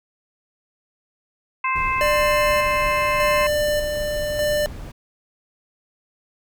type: harmonic tone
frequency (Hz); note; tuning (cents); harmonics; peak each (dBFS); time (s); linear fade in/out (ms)
523.3; C5; 0; 2 / 3 / 4 / 5; -21 / -34 / -26 / -26; 1.64-3.47; 5
type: noise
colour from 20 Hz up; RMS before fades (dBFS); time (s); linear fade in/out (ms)
brown; -32; 1.75-4.92; 10
type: tone with tremolo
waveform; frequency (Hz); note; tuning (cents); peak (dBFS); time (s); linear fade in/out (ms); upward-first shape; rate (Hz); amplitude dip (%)
square; 595; D5; +22; -19; 2.01-4.66; 0; square; 0.84; 40
effects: none